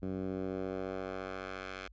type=tone with band-pass filter sweep; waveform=10% pulse; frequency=94.4 Hz; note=F#2; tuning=35 cents sharp; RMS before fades=-39 dBFS; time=0.02-1.88 s; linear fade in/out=10 ms; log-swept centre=200 to 2200 Hz; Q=0.84; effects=added 50 Hz sine -54 dBFS peak until 1.92 s + resampled to 16000 Hz